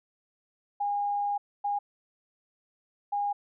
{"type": "tone bursts at uneven times", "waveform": "sine", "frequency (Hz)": 815, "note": "G#5", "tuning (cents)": -33, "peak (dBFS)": -26, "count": 3, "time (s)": [[0.8, 1.38], [1.64, 1.79], [3.12, 3.33]], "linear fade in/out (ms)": 10, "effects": []}